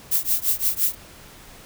violet noise with tremolo, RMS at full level -18 dBFS, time 0.11-0.95 s, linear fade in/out 10 ms, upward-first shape triangle, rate 5.8 Hz, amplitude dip 100%, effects pink hiss -45 dBFS RMS until 1.65 s

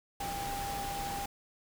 sine tone in noise, 799 Hz, G5, 33 cents sharp, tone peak -36 dBFS, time 0.2-1.26 s, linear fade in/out 5 ms, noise pink, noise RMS -40 dBFS, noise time 0.2-1.26 s, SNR +1 dB, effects none

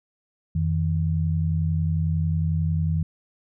sine tone pair together, 88 / 159.08 Hz, F2 / D#3, +14 / +39 cents, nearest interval minor seventh, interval 1025 cents, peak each -23 dBFS, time 0.55-3.03 s, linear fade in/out 5 ms, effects none

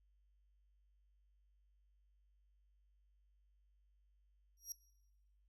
30% pulse tone with exponential growth, 5670 Hz, F8, 25 cents sharp, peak -36 dBFS, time 4.57-4.72 s, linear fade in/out 1 ms, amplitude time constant 31 ms, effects noise-tail reverb RT60 0.9 s tail -19 dB re dry + added 50 Hz sine -70 dBFS peak until 5.48 s

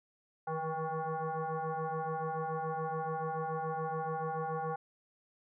sine tone with frequency modulation, 156 Hz, D#3, 5 cents sharp, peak -33 dBFS, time 0.47-4.76 s, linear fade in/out 5 ms, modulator 319 Hz, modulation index 3.2, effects none

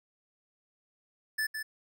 square tone with echo, 1747 Hz, A6, 13 cents flat, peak -29 dBFS, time 1.38-1.47 s, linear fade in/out 10 ms, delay 160 ms, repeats 1, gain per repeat -6 dB, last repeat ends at 1.63 s, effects none

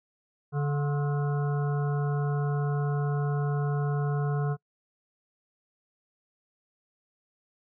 harmonic tone with a mistuned harmonic, 144.1 Hz, D3, 33 cents flat, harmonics 1 / 3 / 5 / 7 / 9 / 10, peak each -25 / -35 / -39 / -42 / -44 / -45 dBFS, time 0.52-4.57 s, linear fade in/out 50 ms, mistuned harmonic 7, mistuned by +86 cents, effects noise-tail reverb RT60 0.1 s tail -26 dB re dry

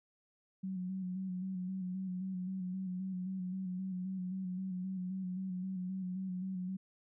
sine tone with vibrato, 185.9 Hz, F#3, 8 cents sharp, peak -36 dBFS, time 0.63-6.77 s, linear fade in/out 10 ms, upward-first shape square, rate 3.8 Hz, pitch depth 35 cents each way, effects none

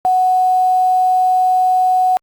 sine tone with quantisation, 740 Hz, F#5, in tune, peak -10 dBFS, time 0.05-2.17 s, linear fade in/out 0 ms, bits 6, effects Opus 48 kbps

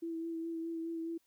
sine tone with vibrato, 330 Hz, E4, 2 cents sharp, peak -36 dBFS, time 0.02-1.18 s, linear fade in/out 10 ms, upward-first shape sine, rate 4.8 Hz, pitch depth 20 cents each way, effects white hiss -75 dBFS RMS until 1.26 s

